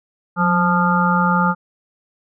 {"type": "harmonic tone with a mistuned harmonic", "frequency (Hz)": 174.61, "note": "F3", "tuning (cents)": 0, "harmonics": [1, 3, 5, 7, 8], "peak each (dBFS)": [-17, -27, -20, -19, -21], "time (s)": [0.36, 1.55], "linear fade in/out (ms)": 50, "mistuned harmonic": 1, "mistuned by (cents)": 49, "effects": []}